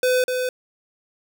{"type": "tone with echo", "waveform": "square", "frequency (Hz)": 505, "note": "B4", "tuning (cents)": 39, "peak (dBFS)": -17, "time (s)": [0.03, 0.24], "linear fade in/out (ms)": 2, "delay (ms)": 250, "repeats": 1, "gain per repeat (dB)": -5, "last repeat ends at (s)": 0.49, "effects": []}